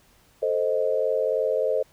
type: chord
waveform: sine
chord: A diminished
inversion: none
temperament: equal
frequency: 440 / 523.3 / 622.3 Hz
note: A4 / C5 / Eb5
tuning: 0 / 0 / 0 cents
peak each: -26 / -24 / -26 dBFS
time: 0.42-1.83 s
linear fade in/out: 10 ms
effects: pink hiss -59 dBFS RMS until 1.92 s